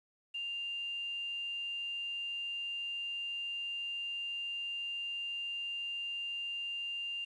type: tone with quantisation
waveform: sine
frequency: 2794 Hz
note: F7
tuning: in tune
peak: -36 dBFS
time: 0.34-7.25 s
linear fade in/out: 10 ms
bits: 10
effects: resampled to 22050 Hz

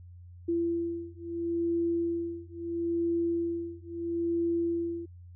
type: beating tone pair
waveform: sine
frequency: 338.1 / 338.85 Hz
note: E4 / E4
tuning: +44 / +48 cents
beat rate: 0.75 Hz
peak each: -31 dBFS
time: 0.48-5.06 s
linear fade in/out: 10 ms
effects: added 88 Hz sine -46 dBFS peak until 5.35 s

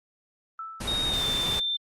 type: tone with exponential decay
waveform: sine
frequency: 1318.5 Hz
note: E6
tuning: in tune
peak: -32 dBFS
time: 0.59-1.42 s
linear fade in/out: 2 ms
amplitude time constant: 180 ms
type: noise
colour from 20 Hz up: pink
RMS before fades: -32 dBFS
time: 0.8-1.6 s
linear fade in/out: 10 ms
type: tone with pitch glide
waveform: sine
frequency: 3729 to 3571 Hz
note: A#7 to A7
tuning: 0 to +25 cents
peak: -25 dBFS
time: 0.87-1.77 s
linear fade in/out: 10 ms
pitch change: -75 cents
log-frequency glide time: 1.07-1.24 s
effects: low-pass 12000 Hz 12 dB/octave + Opus 32 kbps

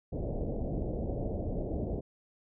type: low-pass noise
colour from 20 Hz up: pink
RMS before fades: -34 dBFS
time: 0.12-2.01 s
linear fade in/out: 10 ms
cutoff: 660 Hz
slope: 48 dB/octave
effects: none

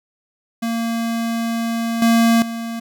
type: tone with level steps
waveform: square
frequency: 230 Hz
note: A#3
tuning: 23 cents flat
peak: -20 / -12 / -25 dBFS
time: 0.62-2.8 s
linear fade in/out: 10 ms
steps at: 2.02 / 2.42 s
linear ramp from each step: 2 ms
effects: none

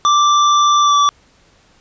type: tone with pitch glide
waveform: square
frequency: 1174.7 to 1157.9 Hz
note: D6 to D6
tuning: 0 to -25 cents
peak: -10 dBFS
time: 0.05-1.09 s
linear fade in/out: 0 ms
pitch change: -25 cents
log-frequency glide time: 0.82-0.94 s
effects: pink hiss -52 dBFS RMS until 1.8 s + resampled to 16000 Hz

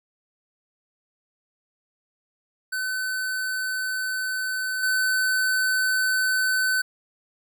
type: tone with level steps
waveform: square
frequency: 1517 Hz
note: F#6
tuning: 43 cents sharp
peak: -26 / -21 dBFS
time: 2.72-6.82 s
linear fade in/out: 10 ms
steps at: 4.83 s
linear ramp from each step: 2 ms
effects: none

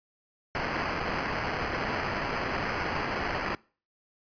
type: noise with sample-and-hold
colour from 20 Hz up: blue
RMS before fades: -31 dBFS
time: 0.55-3.55 s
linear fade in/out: 0 ms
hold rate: 3675 Hz
effects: noise-tail reverb RT60 0.4 s tail -24 dB re dry + resampled to 11025 Hz

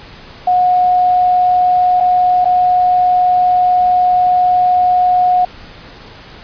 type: tone with dropouts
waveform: sine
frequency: 726 Hz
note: F#5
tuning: 33 cents flat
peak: -8 dBFS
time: 0.47-5.45 s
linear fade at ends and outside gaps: 5 ms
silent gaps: 2.002-2.006 / 2.446-2.454 s
effects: pink hiss -36 dBFS RMS until 6.43 s + resampled to 11025 Hz

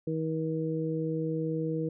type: harmonic tone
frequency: 159.6 Hz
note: D#3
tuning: 44 cents sharp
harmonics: 1 / 2 / 3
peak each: -32 / -33 / -33 dBFS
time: 0.07-1.89 s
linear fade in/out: 5 ms
effects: none

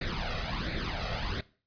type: noise with flanger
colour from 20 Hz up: pink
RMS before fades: -33 dBFS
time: 0.01-1.41 s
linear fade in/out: 5 ms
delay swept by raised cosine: 0.48 to 1.58 ms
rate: 1.4 Hz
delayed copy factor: +0.7
effects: noise-tail reverb RT60 0.4 s tail -20 dB re dry + resampled to 11025 Hz

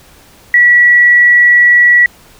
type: tone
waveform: sine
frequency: 1939 Hz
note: B6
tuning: 32 cents flat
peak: -3 dBFS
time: 0.54-2.06 s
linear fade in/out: 2 ms
effects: pink hiss -42 dBFS RMS until 2.39 s

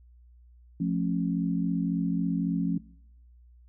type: chord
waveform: sine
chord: F augmented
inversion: none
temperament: just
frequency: 174.61 / 218.3 / 272.8 Hz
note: F3 / A3 / C#4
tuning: 0 / -13 / -28 cents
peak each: -27 / -32 / -30 dBFS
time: 0.8-2.78 s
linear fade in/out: 5 ms
effects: noise-tail reverb RT60 0.8 s tail -24 dB re dry + added 60 Hz sine -52 dBFS peak until 3.68 s

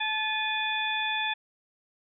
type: harmonic tone with a mistuned harmonic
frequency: 867 Hz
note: A5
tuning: 26 cents flat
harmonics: 1 / 2 / 3 / 4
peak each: -32 / -32 / -32 / -32 dBFS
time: 0-1.34 s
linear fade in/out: 10 ms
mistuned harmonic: 3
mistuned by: -86 cents
effects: none

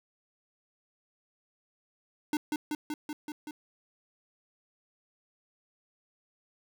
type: tone with echo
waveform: square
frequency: 300.1 Hz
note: D4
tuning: 38 cents sharp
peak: -27 dBFS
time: 2.33-2.37 s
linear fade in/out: 2 ms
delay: 190 ms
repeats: 6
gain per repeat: -2 dB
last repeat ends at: 3.51 s
effects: none

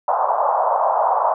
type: band-pass noise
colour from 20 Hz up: pink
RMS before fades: -18 dBFS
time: 0.08-1.34 s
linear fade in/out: 2 ms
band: 600 to 1100 Hz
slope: 48 dB/octave
effects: none

